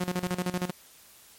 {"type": "tone with tremolo", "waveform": "sawtooth", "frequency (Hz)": 180.2, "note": "F#3", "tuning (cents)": -45, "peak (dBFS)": -22, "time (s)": [0, 0.71], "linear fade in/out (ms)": 10, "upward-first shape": "square", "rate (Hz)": 13, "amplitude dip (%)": 80, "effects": ["white hiss -54 dBFS RMS until 1.38 s", "MP3 64 kbps"]}